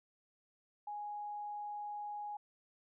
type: tone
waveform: sine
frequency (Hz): 830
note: G#5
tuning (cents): -1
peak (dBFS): -40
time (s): 0.87-2.37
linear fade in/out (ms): 5
effects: none